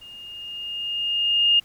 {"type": "tone with level ramp", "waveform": "sine", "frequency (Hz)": 2833, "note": "F7", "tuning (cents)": 24, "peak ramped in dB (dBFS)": [-40, -13], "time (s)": [0.01, 1.6], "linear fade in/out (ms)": 10, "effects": ["pink hiss -55 dBFS RMS until 1.64 s"]}